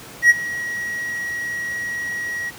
triangle tone with ADSR envelope, 1906 Hz, A#6, 38 cents sharp, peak -4 dBFS, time 0.22-2.51 s, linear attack 78 ms, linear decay 28 ms, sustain -18 dB, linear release 24 ms, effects pink hiss -39 dBFS RMS until 2.58 s + high-pass 80 Hz 12 dB/octave

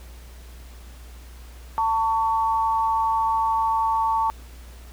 sine tone pair together, 894 / 1123.4 Hz, A5 / C#6, +27 / +23 cents, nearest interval major third, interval 396 cents, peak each -20 / -25 dBFS, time 1.78-4.3 s, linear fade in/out 0 ms, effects added 60 Hz sine -40 dBFS peak until 4.92 s + pink hiss -50 dBFS RMS until 4.92 s

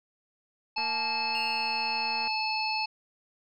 harmonic tone, 869 Hz, A5, 22 cents flat, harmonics 1 / 3 / 5 / 6, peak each -31 / -32 / -33 / -38 dBFS, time 0.76-2.86 s, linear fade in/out 10 ms
click train, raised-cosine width 0.5 ms, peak -29 dBFS, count 348, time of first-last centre 0.78-2.276 s, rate 232 Hz
triangle tone with exponential decay, 2786 Hz, F7, 5 cents flat, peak -32 dBFS, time 1.35-2.6 s, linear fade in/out 0 ms, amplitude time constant 270 ms
effects none

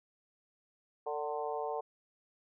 harmonic tone with a mistuned harmonic, 149.8 Hz, D3, 35 cents sharp, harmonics 3 / 4 / 5 / 6 / 7, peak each -38 / -41 / -39 / -42 / -45 dBFS, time 1.06-1.81 s, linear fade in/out 10 ms, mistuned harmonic 4, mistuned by -37 cents, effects none

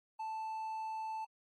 triangle tone, 880 Hz, A5, in tune, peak -36 dBFS, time 0.19-1.25 s, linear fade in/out 10 ms, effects AAC 32 kbps

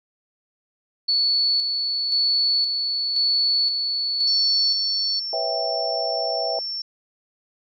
sine tone with tremolo, 4435 Hz, C#8, in tune, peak -17 dBFS, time 1.08-5.2 s, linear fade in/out 10 ms, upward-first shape square, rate 0.96 Hz, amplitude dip 40%
sine tone, 5420 Hz, E8, 47 cents sharp, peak -26 dBFS, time 4.27-6.82 s, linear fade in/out 5 ms
sine chord, C# half-diminished seventh, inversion third, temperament equal, 493.9 / 554.4 / 659.3 / 784 Hz, B4 / C#5 / E5 / G5, 0 / 0 / 0 / 0 cents, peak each -31 / -31 / -26 / -29 dBFS, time 5.33-6.59 s, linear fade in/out 2 ms
effects none

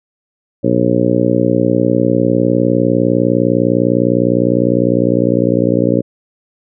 harmonic tone, 59.9 Hz, A#1, 48 cents sharp, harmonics 2 / 3 / 4 / 5 / 6 / 7 / 8 / 9, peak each -19 / -18 / -17 / -16 / -21 / -20 / -20 / -18 dBFS, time 0.63-6.02 s, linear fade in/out 20 ms, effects none

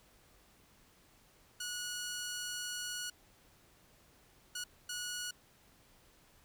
10% pulse tone bursts at uneven times, 1458 Hz, F#6, 26 cents flat, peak -30 dBFS, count 3, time 1.6-3.1 / 4.55-4.64 / 4.89-5.31 s, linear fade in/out 5 ms, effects pink hiss -65 dBFS RMS until 6.44 s

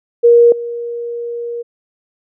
sine tone with level steps, 472.6 Hz, A#4, 24 cents sharp, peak -4 / -20 dBFS, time 0.23-1.63 s, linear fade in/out 20 ms, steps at 0.52 s, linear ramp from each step 2 ms, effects none

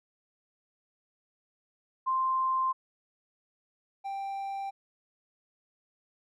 sine / triangle tone pair in turn, 1046.5 / 786.3 Hz, C6 / G5, 0 / +5 cents, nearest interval perfect fourth, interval 495 cents, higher first, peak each -25 / -31 dBFS, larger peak first, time 2.06-2.73 / 4.04-4.71 s, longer neither, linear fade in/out 20 ms, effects none

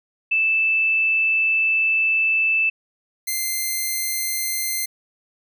sine / 5% pulse tone pair in turn, 2637 / 2084 Hz, E7 / C7, 0 / -7 cents, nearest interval major third, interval 407 cents, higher first, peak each -16 / -12 dBFS, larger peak second, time 0.31-2.7 / 3.27-4.86 s, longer first, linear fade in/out 10 ms, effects none

